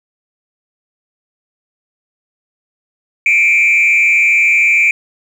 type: tone with frequency modulation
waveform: sine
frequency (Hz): 2349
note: D7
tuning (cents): 0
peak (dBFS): -6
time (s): 3.26-4.91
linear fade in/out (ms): 2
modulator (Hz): 167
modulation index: 0.69
effects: tanh soft clip ceiling -5 dBFS + 7-bit